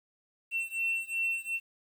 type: beating tone pair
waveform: triangle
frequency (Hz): 2701 / 2703.7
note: E7 / E7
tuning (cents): +42 / +43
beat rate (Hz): 2.7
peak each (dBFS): -30 / -31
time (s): 0.51-1.6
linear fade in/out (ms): 50
effects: tanh soft clip ceiling -21 dBFS + 10-bit